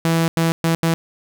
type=tone bursts at uneven times; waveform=sawtooth; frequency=164.81 Hz; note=E3; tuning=in tune; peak=-11 dBFS; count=4; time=0.05-0.28 / 0.37-0.52 / 0.64-0.75 / 0.83-0.94 s; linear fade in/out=0 ms; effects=none